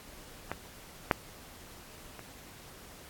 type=clicks; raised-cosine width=0.5 ms; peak=-18 / -7 / -28 dBFS; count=3; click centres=0.516 / 1.112 / 2.193 s; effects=pink hiss -51 dBFS RMS until 3.09 s + AAC 64 kbps